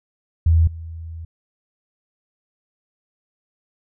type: tone with level steps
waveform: sine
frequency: 82 Hz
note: E2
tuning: 9 cents flat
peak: -11 / -30 dBFS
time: 0.46-1.25 s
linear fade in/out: 5 ms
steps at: 0.67 s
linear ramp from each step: 5 ms
effects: none